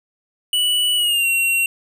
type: tone with pitch glide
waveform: square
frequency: 2954 to 2740 Hz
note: F#7 to F7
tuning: -3 to -34 cents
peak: -16 dBFS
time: 0.53-1.66 s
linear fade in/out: 2 ms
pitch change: -131 cents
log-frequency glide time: 0.96-1.27 s
effects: none